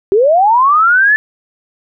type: linear sweep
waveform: sine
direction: up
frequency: 373.3 to 1760 Hz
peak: -6 dBFS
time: 0.12-1.16 s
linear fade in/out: 0 ms
effects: none